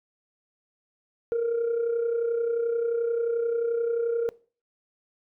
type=tone with amplitude modulation; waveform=sine; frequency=466.2 Hz; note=A#4; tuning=in tune; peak=-19 dBFS; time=1.32-4.29 s; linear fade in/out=0 ms; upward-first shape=sine; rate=31.4 Hz; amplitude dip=55%; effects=noise-tail reverb RT60 0.4 s tail -23 dB re dry + tanh soft clip ceiling -20 dBFS

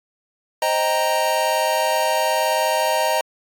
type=chord; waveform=square; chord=C minor seventh; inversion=none; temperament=equal; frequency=523.3 / 622.3 / 784 / 932.3 Hz; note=C5 / Eb5 / G5 / Bb5; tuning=0 / 0 / 0 / 0 cents; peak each=-27 / -22 / -27 / -22 dBFS; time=0.62-3.21 s; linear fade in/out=2 ms; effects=AAC 64 kbps

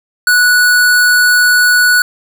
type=tone; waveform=square; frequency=1473 Hz; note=F#6; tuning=8 cents flat; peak=-7 dBFS; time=0.27-2.02 s; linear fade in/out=2 ms; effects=none

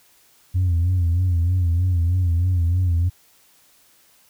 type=tone with vibrato; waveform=sine; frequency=88 Hz; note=F2; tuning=14 cents sharp; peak=-14 dBFS; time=0.54-3.1 s; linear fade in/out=20 ms; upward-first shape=sine; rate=3.2 Hz; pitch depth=87 cents each way; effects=tanh soft clip ceiling -14 dBFS + white hiss -56 dBFS RMS until 4.29 s

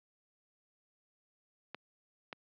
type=clicks; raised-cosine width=0.3 ms; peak=-25 dBFS; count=2; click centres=1.746 / 2.328 s; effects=high-pass 200 Hz 12 dB/octave + low-pass 4000 Hz 12 dB/octave

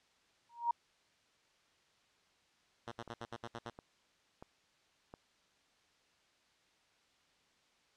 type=tone with exponential growth; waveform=sine; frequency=942 Hz; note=A#5; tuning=18 cents sharp; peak=-26 dBFS; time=0.49-0.71 s; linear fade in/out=5 ms; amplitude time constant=46 ms
type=tone bursts; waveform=5% pulse; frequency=117 Hz; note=A#2; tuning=7 cents sharp; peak=-31 dBFS; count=8; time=2.87-3.7 s; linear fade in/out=5 ms; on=46 ms; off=66 ms
type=clicks; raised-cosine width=1 ms; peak=-35 dBFS; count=4; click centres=3.077 / 3.789 / 4.425 / 5.139 s
effects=white hiss -71 dBFS RMS until 7.96 s + low-pass 5000 Hz 12 dB/octave

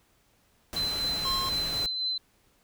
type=noise; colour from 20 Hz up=pink; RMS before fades=-37 dBFS; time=0.73-1.86 s; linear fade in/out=0 ms
type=tone with tremolo; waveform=sine; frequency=4055 Hz; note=B7; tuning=45 cents sharp; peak=-26 dBFS; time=0.76-2.18 s; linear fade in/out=5 ms; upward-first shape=sine; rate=4 Hz; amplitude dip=35%
type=tone; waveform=square; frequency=1069 Hz; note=C6; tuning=37 cents sharp; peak=-32 dBFS; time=1.25-1.49 s; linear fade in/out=2 ms
effects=pink hiss -66 dBFS RMS until 2.63 s

